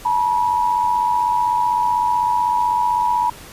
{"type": "tone pair together", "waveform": "sine", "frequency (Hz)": [870, 965.9], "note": ["A5", "B5"], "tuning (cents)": [-20, -39], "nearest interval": "major second", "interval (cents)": 181, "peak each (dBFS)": [-21, -16], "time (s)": [0.05, 3.3], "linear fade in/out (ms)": 5, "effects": ["pink hiss -39 dBFS RMS until 3.52 s", "resampled to 32000 Hz"]}